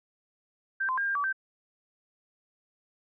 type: tone with pitch steps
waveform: sine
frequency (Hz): 1569 / 1034 / 1607 / 1597 / 1146 / 1559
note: G6 / C6 / G6 / G6 / D6 / G6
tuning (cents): +1 / -21 / +43 / +32 / -43 / -10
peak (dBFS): -26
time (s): 0.8-1.328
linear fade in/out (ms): 10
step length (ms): 88
effects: none